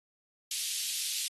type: high-pass noise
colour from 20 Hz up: pink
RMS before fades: -34 dBFS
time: 0.51-1.28 s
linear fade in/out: 2 ms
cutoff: 3100 Hz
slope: 24 dB/octave
effects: AAC 32 kbps